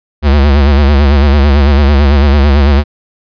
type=tone with vibrato; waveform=square; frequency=71 Hz; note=C#2; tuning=42 cents sharp; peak=-5 dBFS; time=0.22-2.84 s; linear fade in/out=50 ms; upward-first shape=sine; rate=9 Hz; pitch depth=92 cents each way; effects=resampled to 11025 Hz